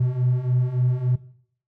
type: beating tone pair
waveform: triangle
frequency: 123.1 / 126.6 Hz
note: B2 / B2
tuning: -5 / +43 cents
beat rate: 3.5 Hz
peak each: -22 / -18 dBFS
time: 0-1.16 s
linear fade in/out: 10 ms
effects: noise-tail reverb RT60 0.6 s tail -18 dB re dry + tanh soft clip ceiling -10 dBFS